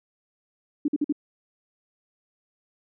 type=tone bursts; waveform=sine; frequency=293.7 Hz; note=D4; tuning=in tune; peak=-20 dBFS; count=4; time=0.85-1.125 s; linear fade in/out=5 ms; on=32 ms; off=49 ms; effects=none